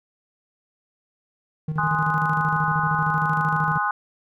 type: tone with tremolo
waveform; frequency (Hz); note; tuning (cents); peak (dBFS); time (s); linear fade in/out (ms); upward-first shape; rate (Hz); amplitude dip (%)
triangle; 155.56; D#3; 0; -20; 1.68-3.78; 5; square; 13; 60
type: chord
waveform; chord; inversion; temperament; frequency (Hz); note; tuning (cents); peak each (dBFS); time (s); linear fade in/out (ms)
sine; Ab dominant seventh; none; equal; 830.6 / 1046.5 / 1244.5 / 1480; Ab5 / C6 / Eb6 / Gb6; 0 / 0 / 0 / 0; -26; 1.78-3.91; 2
effects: none